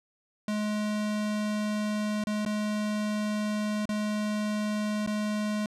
square tone with dropouts, 211 Hz, G#3, 28 cents sharp, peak -28 dBFS, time 0.48-5.66 s, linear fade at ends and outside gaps 2 ms, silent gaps 2.239-2.27 / 2.451-2.461 / 3.855-3.891 / 5.064-5.074 s, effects low-pass 9000 Hz 12 dB/octave

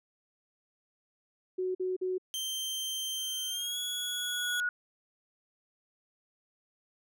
sine tone bursts, 370 Hz, F#4, in tune, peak -29 dBFS, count 3, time 1.58-2.182 s, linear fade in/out 10 ms, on 170 ms, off 46 ms
sawtooth tone with pitch glide, 3136 to 3361 Hz, G7 to G#7, 0 to +20 cents, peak -30 dBFS, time 2.34-4.6 s, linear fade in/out 0 ms, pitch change +120 cents, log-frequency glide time 3.49-3.78 s
sine tone with exponential growth, 1457 Hz, F#6, 27 cents flat, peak -27 dBFS, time 3.17-4.69 s, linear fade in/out 2 ms, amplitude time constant 330 ms
effects none

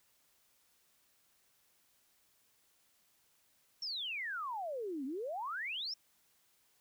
sine exponential two-way sweep, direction down then up, 5600 to 253.5 to 5600 Hz, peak -37 dBFS, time 3.82-5.94 s, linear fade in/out 5 ms, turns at 5.05 s, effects white hiss -72 dBFS RMS until 6.8 s

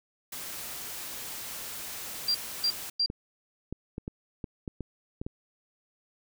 white noise, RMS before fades -39 dBFS, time 0.32-2.9 s, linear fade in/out 5 ms
sine tone bursts, 4741 Hz, D8, 16 cents sharp, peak -23 dBFS, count 3, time 2.28-3.061 s, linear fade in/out 5 ms, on 67 ms, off 290 ms
clicks, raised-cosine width 3 ms, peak -22 dBFS, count 9, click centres 3.101 / 3.726 / 3.981 / 4.079 / 4.442 / 4.678 / 4.807 / 5.215 / 5.265 s
effects none

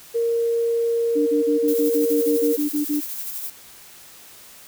sine tone, 464.7 Hz, A#4, 5 cents flat, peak -18 dBFS, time 0.14-2.57 s, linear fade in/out 20 ms
sine tone bursts, 295.6 Hz, D4, 11 cents sharp, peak -19 dBFS, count 12, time 1.15-3.008 s, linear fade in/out 20 ms, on 120 ms, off 38 ms
violet noise with tremolo, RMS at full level -29 dBFS, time 1.68-3.5 s, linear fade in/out 2 ms, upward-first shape sine, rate 12 Hz, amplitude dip 40%
effects white hiss -45 dBFS RMS until 4.67 s

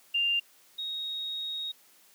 sine tone pair in turn, 2794 / 3759 Hz, F7 / A#7, 0 / +14 cents, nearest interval perfect fourth, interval 514 cents, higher second, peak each -24 / -32 dBFS, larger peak first, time 0.14-0.4 / 0.78-1.72 s, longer second, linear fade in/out 10 ms, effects white hiss -60 dBFS RMS until 2.14 s + high-pass 200 Hz 12 dB/octave

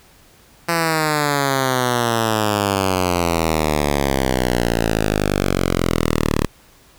5% pulse exponential sweep, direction down, 170.6 to 36.18 Hz, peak -5 dBFS, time 0.68-6.47 s, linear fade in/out 10 ms, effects pink hiss -50 dBFS RMS until 6.98 s

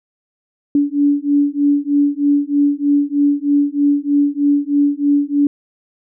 sine beating tone pair, 285.6 / 288.8 Hz, D4 / D4, -48 / -29 cents, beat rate 3.2 Hz, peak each -15 dBFS, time 0.75-5.47 s, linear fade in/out 2 ms, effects none

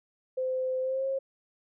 sine tone with pitch glide, 516 to 537.9 Hz, C5 to C5, -24 to +48 cents, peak -27 dBFS, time 0.37-1.19 s, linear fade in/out 10 ms, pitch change +72 cents, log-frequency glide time 0.81-1.06 s, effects none

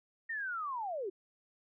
sine linear sweep, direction down, 1864.7 to 352.1 Hz, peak -35 dBFS, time 0.29-1.1 s, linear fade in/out 10 ms, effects none

